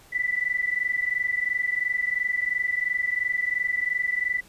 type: tone pair together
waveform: sine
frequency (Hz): 1970 / 1992.9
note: B6 / B6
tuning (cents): -5 / +15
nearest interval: unison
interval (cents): 20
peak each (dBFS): -26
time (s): 0.12-4.41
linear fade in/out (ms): 20
effects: pink hiss -53 dBFS RMS until 4.48 s + resampled to 32000 Hz